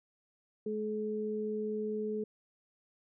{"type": "tone pair together", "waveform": "sine", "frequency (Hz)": [212.8, 427.7], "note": ["G#3", "A4"], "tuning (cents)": [42, -49], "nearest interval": "octave", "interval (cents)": 1209, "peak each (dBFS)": [-37, -34], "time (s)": [0.66, 2.24], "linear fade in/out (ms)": 5, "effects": []}